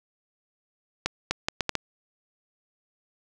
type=accelerating click train; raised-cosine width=0.2 ms; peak=-7 dBFS; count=6; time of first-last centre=1.06-1.753 s; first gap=250 ms; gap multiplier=0.7; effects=none